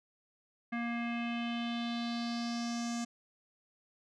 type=tone with low-pass filter sweep; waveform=square; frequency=235.4 Hz; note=A#3; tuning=17 cents sharp; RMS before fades=-36 dBFS; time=0.72-3.05 s; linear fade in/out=10 ms; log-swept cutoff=2000 to 6900 Hz; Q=3.6; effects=none